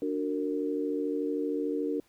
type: chord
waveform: sine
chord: D augmented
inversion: none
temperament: just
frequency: 293.7 / 367.1 / 458.9 Hz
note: D4 / F#4 / A#4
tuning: 0 / -14 / -27 cents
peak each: -31 / -35 / -32 dBFS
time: 0.02-2 s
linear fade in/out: 2 ms
effects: pink hiss -66 dBFS RMS until 2.08 s